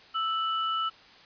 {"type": "tone pair together", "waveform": "sine", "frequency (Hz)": [1318.5, 2964], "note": ["E6", "F#7"], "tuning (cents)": [0, 2], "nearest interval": "octave + major second", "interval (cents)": 1402, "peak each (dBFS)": [-27, -33], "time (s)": [0.14, 0.9], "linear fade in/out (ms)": 20, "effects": ["white hiss -53 dBFS RMS until 1.25 s", "resampled to 11025 Hz"]}